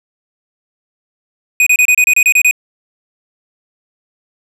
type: tone bursts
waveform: square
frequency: 2489 Hz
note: D#7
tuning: in tune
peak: -7 dBFS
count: 10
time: 1.6-2.511 s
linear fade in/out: 2 ms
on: 65 ms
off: 29 ms
effects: low-pass 12000 Hz 12 dB/octave